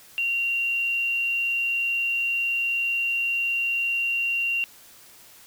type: tone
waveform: sine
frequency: 2761 Hz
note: F7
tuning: 20 cents flat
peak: -22 dBFS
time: 0.18-4.64 s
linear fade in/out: 0 ms
effects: white hiss -50 dBFS RMS until 5.46 s